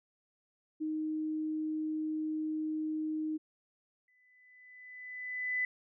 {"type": "tone", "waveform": "sine", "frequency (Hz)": 311, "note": "D#4", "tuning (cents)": -1, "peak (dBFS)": -32, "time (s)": [0.8, 3.38], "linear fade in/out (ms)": 20}
{"type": "tone with exponential growth", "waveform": "sine", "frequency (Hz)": 2001, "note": "B6", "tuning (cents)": 22, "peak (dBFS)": -28, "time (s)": [4.08, 5.65], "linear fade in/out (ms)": 2, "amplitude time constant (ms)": 340}
{"effects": []}